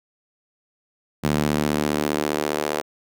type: tone with high-pass filter sweep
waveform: sawtooth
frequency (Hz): 74.9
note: D2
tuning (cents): +35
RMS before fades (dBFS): -23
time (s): 1.23-2.82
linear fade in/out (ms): 20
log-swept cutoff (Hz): 170 to 470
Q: 1.4
effects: none